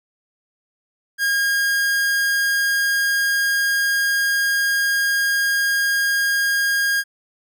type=tone; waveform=45% pulse; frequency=1624 Hz; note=G#6; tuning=39 cents flat; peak=-17 dBFS; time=1.18-7.04 s; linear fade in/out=50 ms; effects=none